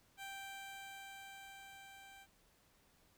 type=tone with level ramp; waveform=15% pulse; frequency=784 Hz; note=G5; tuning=in tune; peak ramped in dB=-39 to -50 dBFS; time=0.17-2.27 s; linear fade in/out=50 ms; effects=pink hiss -71 dBFS RMS until 3.17 s